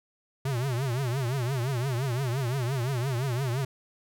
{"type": "tone with vibrato", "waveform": "square", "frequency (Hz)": 127.9, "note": "C3", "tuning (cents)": -39, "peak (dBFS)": -27, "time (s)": [0.45, 3.65], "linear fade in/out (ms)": 5, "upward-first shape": "triangle", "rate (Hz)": 5.8, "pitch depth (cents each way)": 200, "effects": []}